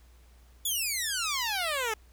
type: exponential sweep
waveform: 10% pulse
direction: down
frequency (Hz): 3493 to 419.8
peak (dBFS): -20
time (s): 0.65-1.94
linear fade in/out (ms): 5
effects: added 60 Hz sine -54 dBFS peak until 2.12 s + pink hiss -64 dBFS RMS until 2.12 s